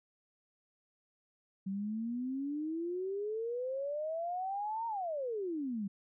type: exponential two-way sweep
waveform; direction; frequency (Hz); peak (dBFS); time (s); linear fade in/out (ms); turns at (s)
sine; up then down; 189.6 to 932.3 to 189.6; -34; 1.66-5.88; 10; 4.87
effects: none